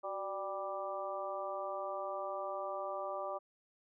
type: harmonic tone with a mistuned harmonic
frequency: 196 Hz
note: G3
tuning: in tune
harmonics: 2 / 3 / 4 / 5 / 6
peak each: -48 / -40 / -44 / -47 / -43 dBFS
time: 0.03-3.39 s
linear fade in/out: 20 ms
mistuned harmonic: 2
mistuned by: -75 cents
effects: none